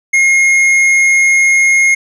sine tone with hard clipping, 2147 Hz, C7, 44 cents sharp, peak -8 dBFS, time 0.13-1.95 s, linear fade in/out 10 ms, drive 7 dB, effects none

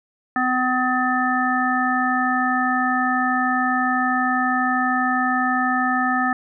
harmonic tone, 253.4 Hz, B3, 45 cents sharp, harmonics 1 / 3 / 5 / 7, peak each -23 / -23 / -23 / -23 dBFS, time 0.36-6.33 s, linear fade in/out 2 ms, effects none

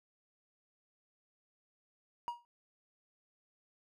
triangle tone with exponential decay, 953 Hz, A#5, 38 cents sharp, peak -30 dBFS, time 2.28-2.45 s, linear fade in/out 0 ms, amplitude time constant 35 ms, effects none

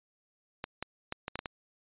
clicks, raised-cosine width 0.3 ms, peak -19 dBFS, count 7, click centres 0.641 / 0.826 / 1.124 / 1.281 / 1.356 / 1.391 / 1.458 s, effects resampled to 8000 Hz

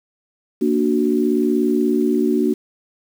sine chord, Bb augmented, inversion none, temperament equal, 233.1 / 293.7 / 370 Hz, Bb3 / D4 / F#4, 0 / 0 / 0 cents, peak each -19 dBFS, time 0.61-2.54 s, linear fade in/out 10 ms, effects 7-bit

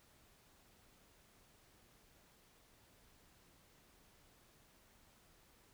silence, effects pink hiss -68 dBFS RMS until 5.73 s

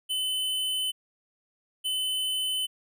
square tone pair in turn, 3031 / 3031 Hz, F#7 / F#7, +41 / +41 cents, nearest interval unison, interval 0 cents, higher neither, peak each -27 dBFS, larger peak neither, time 0.09-0.92 / 1.84-2.67 s, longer neither, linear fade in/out 20 ms, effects none

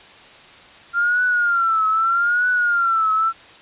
sine tone with vibrato, 1384 Hz, F6, 16 cents flat, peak -15 dBFS, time 0.93-3.33 s, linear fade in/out 50 ms, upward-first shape triangle, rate 0.8 Hz, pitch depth 130 cents each way, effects white hiss -44 dBFS RMS until 3.61 s + resampled to 8000 Hz

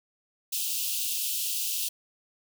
white high-pass noise, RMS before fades -30 dBFS, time 0.52-1.89 s, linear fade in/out 10 ms, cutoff 2600 Hz, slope 96 dB/octave, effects none

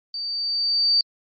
sine tone with level ramp, 4617 Hz, D8, 30 cents flat, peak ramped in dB -27 to -14 dBFS, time 0.14-1.01 s, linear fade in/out 2 ms, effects MP3 32 kbps

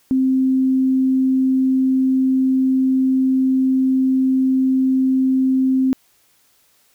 sine tone, 262 Hz, C4, 2 cents sharp, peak -13 dBFS, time 0.11-5.93 s, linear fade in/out 0 ms, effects white hiss -58 dBFS RMS until 6.94 s

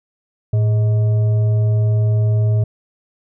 sine tone with frequency modulation, 110 Hz, A2, in tune, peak -12 dBFS, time 0.53-2.64 s, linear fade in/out 5 ms, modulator 522 Hz, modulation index 0.23, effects none

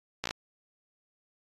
slowing click train, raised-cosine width 0.2 ms, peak -14 dBFS, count 5, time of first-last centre 0.24-0.309 s, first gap 16 ms, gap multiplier 1.05, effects AAC 32 kbps

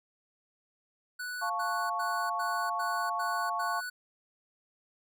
square tone bursts, 1480 Hz, F#6, in tune, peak -36 dBFS, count 7, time 1.19-3.9 s, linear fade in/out 10 ms, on 310 ms, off 90 ms
sine chord, F augmented, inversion none, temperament equal, 698.5 / 880 / 1108.7 Hz, F5 / A5 / C#6, 0 / 0 / 0 cents, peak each -35 / -36 / -32 dBFS, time 1.41-3.81 s, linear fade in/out 20 ms
effects none

